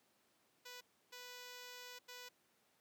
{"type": "tone bursts at uneven times", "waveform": "5% pulse", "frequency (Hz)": 493.9, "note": "B4", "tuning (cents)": 0, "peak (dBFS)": -39, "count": 3, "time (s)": [[0.65, 0.81], [1.12, 1.99], [2.08, 2.29]], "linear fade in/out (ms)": 10, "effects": ["pink hiss -75 dBFS RMS until 2.8 s", "high-pass 200 Hz 12 dB/octave"]}